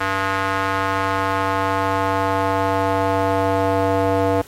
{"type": "tone with band-pass filter sweep", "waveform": "square", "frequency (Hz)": 96.6, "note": "G2", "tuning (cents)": -25, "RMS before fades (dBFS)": -19, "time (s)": [0, 4.42], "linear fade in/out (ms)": 10, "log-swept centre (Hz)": [1400, 610], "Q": 1.6, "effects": ["pink hiss -43 dBFS RMS until 4.47 s", "MP3 64 kbps"]}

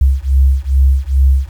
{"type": "beating tone pair", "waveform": "sine", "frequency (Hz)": [66, 68.4], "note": ["C2", "C#2"], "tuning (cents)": [16, -23], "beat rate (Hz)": 2.4, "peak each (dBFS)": -11, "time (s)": [0.01, 1.49], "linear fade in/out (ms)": 5, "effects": ["7-bit"]}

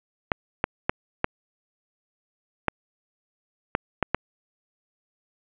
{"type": "clicks", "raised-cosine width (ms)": 0.5, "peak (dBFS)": -5, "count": 8, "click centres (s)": [0.318, 0.641, 0.895, 1.244, 2.683, 3.751, 4.027, 4.146], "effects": ["resampled to 8000 Hz", "7-bit"]}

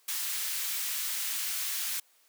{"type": "high-pass noise", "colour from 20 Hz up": "white", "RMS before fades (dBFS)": -33, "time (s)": [0.08, 2], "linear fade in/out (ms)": 5, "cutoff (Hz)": 1600, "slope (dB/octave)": 12, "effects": ["white hiss -65 dBFS RMS until 2.28 s", "high-pass 400 Hz 12 dB/octave"]}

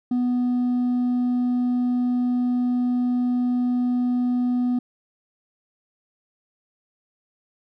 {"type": "tone with hard clipping", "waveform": "triangle", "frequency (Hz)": 246.9, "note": "B3", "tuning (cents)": 0, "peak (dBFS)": -18, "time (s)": [0.11, 4.79], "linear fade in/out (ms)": 5, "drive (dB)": 1, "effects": []}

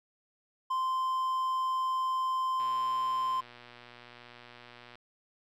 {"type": "tone", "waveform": "triangle", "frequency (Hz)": 1040, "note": "C6", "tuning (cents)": -11, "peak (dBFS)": -26, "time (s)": [0.7, 3.41], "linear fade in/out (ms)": 10}
{"type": "click train", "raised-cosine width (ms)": 0.3, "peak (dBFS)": -34, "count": 286, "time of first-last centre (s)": [2.6, 4.955], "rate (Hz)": 121}
{"effects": []}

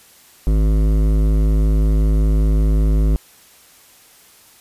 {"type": "tone with hard clipping", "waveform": "sine", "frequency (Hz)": 52.6, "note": "G#1", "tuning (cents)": 23, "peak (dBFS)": -14, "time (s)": [0.47, 3.16], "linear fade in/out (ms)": 0, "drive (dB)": 14, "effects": ["white hiss -48 dBFS RMS until 4.6 s", "resampled to 32000 Hz"]}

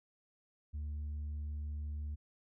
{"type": "tone with tanh clipping", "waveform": "sine", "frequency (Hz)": 74.5, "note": "D2", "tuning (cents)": 25, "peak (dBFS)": -38, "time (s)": [0.73, 2.16], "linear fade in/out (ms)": 20, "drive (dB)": 2, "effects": []}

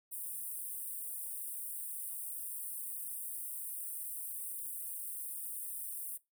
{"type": "high-pass noise", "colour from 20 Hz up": "pink", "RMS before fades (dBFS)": -42, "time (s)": [0.11, 6.18], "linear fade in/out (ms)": 20, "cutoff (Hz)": 8600, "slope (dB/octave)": 96, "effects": ["noise-tail reverb RT60 0.2 s tail -20 dB re dry"]}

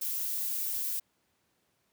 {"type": "noise", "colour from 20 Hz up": "violet", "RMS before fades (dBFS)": -33, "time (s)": [0.01, 1], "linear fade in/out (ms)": 10, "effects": ["pink hiss -74 dBFS RMS until 1.92 s", "high-pass 100 Hz 12 dB/octave"]}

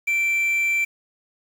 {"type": "tone with quantisation", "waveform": "triangle", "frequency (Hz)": 2343, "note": "D7", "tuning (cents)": -5, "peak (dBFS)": -17, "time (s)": [0.07, 0.85], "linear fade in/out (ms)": 10, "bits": 7, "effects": []}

